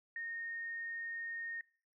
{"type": "tone", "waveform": "sine", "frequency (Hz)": 1846, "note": "A#6", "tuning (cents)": -17, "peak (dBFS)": -39, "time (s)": [0.16, 1.61], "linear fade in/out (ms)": 2, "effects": ["noise-tail reverb RT60 0.5 s tail -23 dB re dry"]}